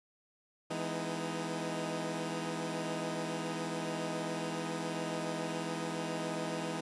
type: chord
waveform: 15% pulse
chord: E major seventh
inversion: none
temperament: equal with one note detuned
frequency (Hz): 164.81 / 207.7 / 250.8 / 311.1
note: E3 / G#3 / B3 / D#4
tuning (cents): 0 / 0 / +27 / 0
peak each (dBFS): -32 / -36 / -36 / -35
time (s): 0.7-6.81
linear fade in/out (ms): 10
effects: resampled to 24000 Hz